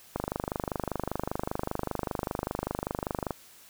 click train, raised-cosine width 1 ms, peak -15 dBFS, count 80, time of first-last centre 0.16-3.307 s, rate 25.1 Hz, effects white hiss -54 dBFS RMS until 3.69 s

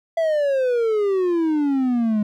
triangle exponential sweep, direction down, 670 to 206.5 Hz, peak -15 dBFS, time 0.17-2.23 s, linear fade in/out 5 ms, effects none

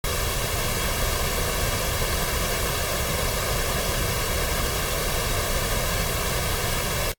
pink noise with comb filter, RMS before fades -25 dBFS, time 0.04-7.12 s, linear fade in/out 2 ms, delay 1.8 ms, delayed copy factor +0.65, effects noise-tail reverb RT60 0.1 s tail -24 dB re dry + AAC 64 kbps

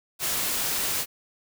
white noise, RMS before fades -27 dBFS, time 0.19-1.06 s, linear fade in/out 50 ms, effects none

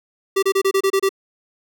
square tone bursts, 388.8 Hz, G4, 14 cents flat, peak -15 dBFS, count 8, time 0.36-1.092 s, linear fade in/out 10 ms, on 67 ms, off 28 ms, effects none

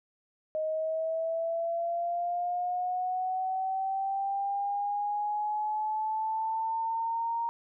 sine linear sweep, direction up, 622.3 to 932.3 Hz, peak -28 dBFS, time 0.55-7.49 s, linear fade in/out 0 ms, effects none

